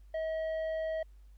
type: tone with tanh clipping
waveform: sine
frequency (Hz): 639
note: D#5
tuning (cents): +46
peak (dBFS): -33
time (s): 0.14-1.03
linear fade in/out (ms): 5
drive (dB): 7
effects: added 50 Hz sine -52 dBFS peak until 1.37 s + pink hiss -75 dBFS RMS until 1.37 s